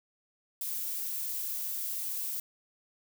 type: noise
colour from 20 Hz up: violet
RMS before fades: -35 dBFS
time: 0.61-2.4 s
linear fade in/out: 2 ms
effects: none